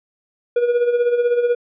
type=tone with tremolo; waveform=triangle; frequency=481.4 Hz; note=B4; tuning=44 cents flat; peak=-10 dBFS; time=0.56-1.55 s; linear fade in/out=5 ms; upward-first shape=sine; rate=16 Hz; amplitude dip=60%; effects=resampled to 8000 Hz